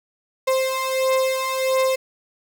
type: beating tone pair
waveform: 35% pulse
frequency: 523.3 / 524.8 Hz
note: C5 / C5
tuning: 0 / +5 cents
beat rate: 1.5 Hz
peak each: -22 / -19 dBFS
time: 0.47-1.96 s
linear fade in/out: 10 ms
effects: none